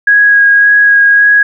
sine tone with vibrato, 1650 Hz, G#6, 12 cents flat, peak -3 dBFS, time 0.07-1.43 s, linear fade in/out 5 ms, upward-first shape sine, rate 1.8 Hz, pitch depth 12 cents each way, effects none

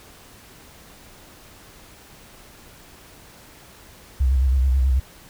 sine tone with vibrato, 65.6 Hz, C2, 5 cents sharp, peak -14 dBFS, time 4.2-5 s, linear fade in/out 10 ms, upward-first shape square, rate 9.2 Hz, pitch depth 63 cents each way, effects tanh soft clip ceiling -11 dBFS + pink hiss -47 dBFS RMS until 5.29 s

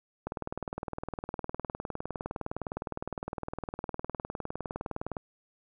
click train, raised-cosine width 1 ms, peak -20 dBFS, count 97, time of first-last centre 0.27-5.168 s, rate 19.6 Hz, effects none

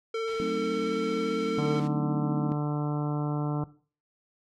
square tone with vibrato, 449.5 Hz, A4, 37 cents sharp, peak -28 dBFS, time 0.14-1.8 s, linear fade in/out 5 ms, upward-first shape sine, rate 18 Hz, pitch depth 13 cents each way
white noise, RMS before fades -43 dBFS, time 0.27-1.88 s, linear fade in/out 10 ms
sine chord, F# diminished seventh, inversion none, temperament equal with one note detuned, 185 / 220 / 260.6 / 311.1 Hz, F#3 / A3 / C4 / Eb4, 0 / 0 / -7 / 0 cents, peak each -35 dBFS, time 0.4-2.52 s, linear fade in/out 0 ms
harmonic tone, 148.1 Hz, D3, 15 cents sharp, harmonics 1 / 2 / 3 / 4 / 5 / 6 / 7 / 8 / 9, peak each -28 / -32 / -38 / -42 / -40 / -44 / -44 / -48 / -45 dBFS, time 1.58-3.64 s, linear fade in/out 2 ms
effects noise-tail reverb RT60 0.4 s tail -17 dB re dry + low-pass 4000 Hz 12 dB/octave

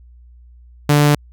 sawtooth tone, 146.83 Hz, D3, in tune, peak -6 dBFS, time 0.89-1.15 s, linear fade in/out 5 ms, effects added 60 Hz sine -41 dBFS peak until 1.32 s

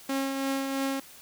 sawtooth tone with tremolo, 271.2 Hz, C#4, 38 cents flat, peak -22 dBFS, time 0.09-1 s, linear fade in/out 5 ms, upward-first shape triangle, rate 3 Hz, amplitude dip 40%, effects white hiss -50 dBFS RMS until 1.21 s

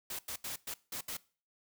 white noise bursts at uneven times, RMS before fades -40 dBFS, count 6, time 0.1-0.19 / 0.28-0.36 / 0.44-0.56 / 0.67-0.74 / 0.92-1.01 / 1.08-1.17 s, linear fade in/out 5 ms, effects noise-tail reverb RT60 0.4 s tail -21 dB re dry

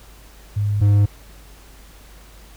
sine / triangle tone pair in turn, 103.1 / 102.15 Hz, G#2 / G#2, -12 / -28 cents, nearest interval unison, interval 16 cents, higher first, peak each -17 / -9 dBFS, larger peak second, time 0.56-0.81 / 0.81-1.06 s, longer neither, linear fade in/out 10 ms, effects added 50 Hz sine -43 dBFS peak until 2.56 s + pink hiss -48 dBFS RMS until 2.56 s

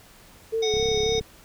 sine tone with vibrato, 440.2 Hz, A4, 1 cent sharp, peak -22 dBFS, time 0.52-1.21 s, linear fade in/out 20 ms, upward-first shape sine, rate 3.7 Hz, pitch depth 47 cents each way
harmonic tone, 740 Hz, F#5, in tune, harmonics 1 / 3 / 5 / 7 / 8, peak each -36 / -35 / -28 / -36 / -35 dBFS, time 0.62-1.2 s, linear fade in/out 10 ms
click train, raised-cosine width 5 ms, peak -22 dBFS, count 17, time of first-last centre 0.74-1.211 s, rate 34 Hz
effects pink hiss -51 dBFS RMS until 1.44 s

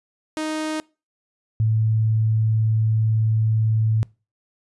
sawtooth / sine tone pair in turn, 311.1 / 110.23 Hz, D#4 / A2, 0 / +4 cents, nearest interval octave + tritone, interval 1796 cents, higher first, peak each -20 / -16 dBFS, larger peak second, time 0.37-0.8 / 1.6-4.03 s, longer second, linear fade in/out 0 ms, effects noise-tail reverb RT60 0.3 s tail -24 dB re dry + resampled to 24000 Hz

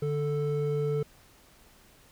triangle tone pair together, 146.83 / 440 Hz, D3 / A4, 0 / 0 cents, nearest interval octave + perfect fifth, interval 1900 cents, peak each -27 dBFS, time 0.02-1.03 s, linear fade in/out 5 ms, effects pink hiss -58 dBFS RMS until 2.11 s

